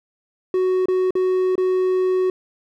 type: tone with dropouts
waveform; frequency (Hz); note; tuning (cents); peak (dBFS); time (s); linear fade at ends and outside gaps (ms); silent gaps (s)
triangle; 370.8; F#4; +4; -14; 0.54-2.3; 2; 0.857-0.884 / 1.107-1.153 / 1.555-1.579
effects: none